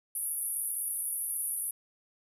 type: band-pass noise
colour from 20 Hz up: pink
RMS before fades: -34 dBFS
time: 0.15-1.71 s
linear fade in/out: 5 ms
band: 9800 to 12000 Hz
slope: 96 dB/octave
effects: none